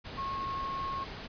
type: tone in noise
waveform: sine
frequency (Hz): 1089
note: C#6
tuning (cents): -31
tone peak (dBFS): -33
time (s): 0.17-1.05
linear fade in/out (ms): 20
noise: pink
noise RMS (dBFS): -42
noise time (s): 0.04-1.28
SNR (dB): +6
effects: resampled to 11025 Hz